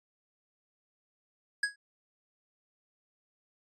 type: tone with exponential decay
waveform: square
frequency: 1661.2 Hz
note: G#6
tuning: in tune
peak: -24 dBFS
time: 1.63-1.76 s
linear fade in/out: 5 ms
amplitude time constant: 27 ms
effects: resampled to 24000 Hz